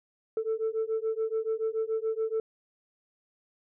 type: beating tone pair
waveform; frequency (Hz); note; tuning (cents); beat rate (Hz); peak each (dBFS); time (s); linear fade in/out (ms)
sine; 440 / 447; A4 / A4; 0 / +27; 7; -29; 0.37-2.4; 2
effects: tanh soft clip ceiling -23 dBFS